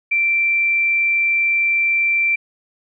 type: tone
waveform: sine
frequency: 2349 Hz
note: D7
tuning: in tune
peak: -14 dBFS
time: 0.11-2.36 s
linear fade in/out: 10 ms
effects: none